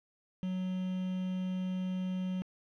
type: tone with quantisation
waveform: triangle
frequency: 185 Hz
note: F#3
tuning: in tune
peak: -30 dBFS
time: 0.43-2.42 s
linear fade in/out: 0 ms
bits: 8
effects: low-pass 3000 Hz 12 dB/octave